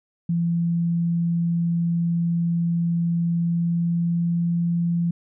sine tone with pitch glide, 169.6 to 170.78 Hz, E3 to F3, +50 to -38 cents, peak -19 dBFS, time 0.29-5.11 s, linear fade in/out 5 ms, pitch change +12 cents, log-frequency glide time 3.36-4.5 s, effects none

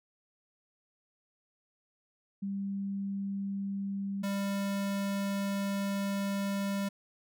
sine / square tone pair in turn, 197.5 / 198.46 Hz, G3 / G3, +13 / +22 cents, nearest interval unison, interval 9 cents, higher second, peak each -32 / -31 dBFS, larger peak second, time 2.42-4.23 / 4.23-6.89 s, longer second, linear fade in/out 10 ms, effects none

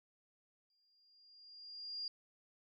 sine tone with exponential growth, 4813 Hz, D8, 42 cents sharp, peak -38 dBFS, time 0.7-2.08 s, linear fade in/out 2 ms, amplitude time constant 300 ms, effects none

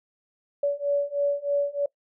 sine beating tone pair, 569 / 572.2 Hz, C#5 / D5, +45 / -45 cents, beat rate 3.2 Hz, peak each -26 / -25 dBFS, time 0.63-1.86 s, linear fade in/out 5 ms, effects noise-tail reverb RT60 0.1 s tail -21 dB re dry

